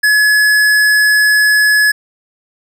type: tone with hard clipping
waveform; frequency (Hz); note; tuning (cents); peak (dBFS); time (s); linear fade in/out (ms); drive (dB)
sine; 1700; G#6; +40; -9; 0.03-1.92; 10; 15
effects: none